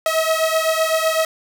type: beating tone pair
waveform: sawtooth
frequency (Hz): 638 / 645.9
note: D#5 / E5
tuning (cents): +43 / -35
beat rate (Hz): 7.9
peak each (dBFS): -15 / -16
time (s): 0.06-1.25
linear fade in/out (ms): 2
effects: none